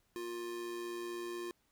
square tone with amplitude modulation, 352.7 Hz, F4, 17 cents sharp, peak -38 dBFS, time 0.16-1.51 s, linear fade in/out 0 ms, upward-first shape sine, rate 116 Hz, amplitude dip 45%, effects pink hiss -75 dBFS RMS until 1.71 s

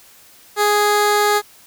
15% pulse tone, 415.3 Hz, G#4, in tune, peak -7 dBFS, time 0.56-1.42 s, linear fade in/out 50 ms, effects white hiss -47 dBFS RMS until 1.66 s

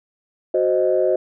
sine chord, C diminished, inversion second, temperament equal, 370 / 523.3 / 622.3 Hz, Gb4 / C5 / Eb5, 0 / 0 / 0 cents, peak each -19 dBFS, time 0.54-1.16 s, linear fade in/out 5 ms, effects tanh soft clip ceiling -6 dBFS

